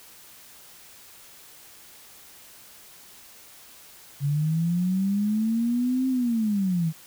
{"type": "linear two-way sweep", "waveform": "sine", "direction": "up then down", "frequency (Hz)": [138.1, 263.2, 155.3], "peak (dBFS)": -21, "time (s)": [4.2, 6.93], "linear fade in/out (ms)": 50, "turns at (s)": 6.08, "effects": ["white hiss -49 dBFS RMS until 7.06 s"]}